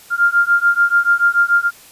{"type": "beating tone pair", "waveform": "sine", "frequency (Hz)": [1396, 1402.9], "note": ["F6", "F6"], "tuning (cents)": [-1, 7], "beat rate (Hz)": 6.9, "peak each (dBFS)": -14, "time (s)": [0.1, 1.71], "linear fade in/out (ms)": 50, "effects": ["white hiss -43 dBFS RMS until 1.91 s", "resampled to 32000 Hz"]}